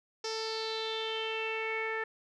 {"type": "tone with low-pass filter sweep", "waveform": "sawtooth", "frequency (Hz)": 443.6, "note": "A4", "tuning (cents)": 14, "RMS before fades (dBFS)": -35, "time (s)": [0.24, 2.04], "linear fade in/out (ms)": 5, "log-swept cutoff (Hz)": [5400, 1900], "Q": 6.4, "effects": []}